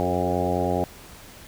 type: harmonic tone with a mistuned harmonic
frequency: 89.7 Hz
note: F2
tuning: 47 cents sharp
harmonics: 1 / 2 / 3 / 4 / 5 / 6 / 7 / 8 / 9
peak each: -30 / -30 / -30 / -30 / -30 / -30 / -30 / -30 / -30 dBFS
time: 0-0.84 s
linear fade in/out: 0 ms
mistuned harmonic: 5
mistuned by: -21 cents
effects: pink hiss -45 dBFS RMS until 1.47 s